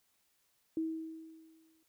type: tone with exponential decay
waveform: sine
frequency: 321.6 Hz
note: E4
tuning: 43 cents flat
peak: -30 dBFS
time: 0.77-1.83 s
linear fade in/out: 2 ms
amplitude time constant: 230 ms
effects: white hiss -75 dBFS RMS until 1.88 s